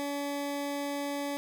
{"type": "tone", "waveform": "20% pulse", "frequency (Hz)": 284.7, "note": "C#4", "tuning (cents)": 46, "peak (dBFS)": -27, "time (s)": [0, 1.37], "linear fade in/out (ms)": 0, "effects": []}